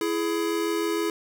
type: tone pair together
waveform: square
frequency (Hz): 333.6 / 420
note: E4 / G#4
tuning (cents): +21 / +19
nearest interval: major third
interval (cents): 398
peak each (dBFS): -27 / -28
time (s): 0.01-1.1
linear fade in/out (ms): 2
effects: none